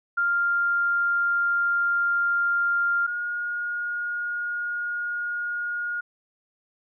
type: tone pair in turn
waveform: sine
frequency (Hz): 1396.9 / 1431.2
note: F6 / F6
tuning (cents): 0 / +42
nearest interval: unison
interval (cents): 42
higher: second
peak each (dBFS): -20 / -26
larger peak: first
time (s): 0.17-3.07 / 3.07-6.01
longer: second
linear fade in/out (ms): 10
effects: none